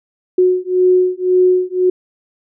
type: beating tone pair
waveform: sine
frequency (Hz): 365.1 / 367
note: F#4 / F#4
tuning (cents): -23 / -14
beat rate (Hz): 1.9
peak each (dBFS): -13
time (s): 0.38-1.9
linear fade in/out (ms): 5
effects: none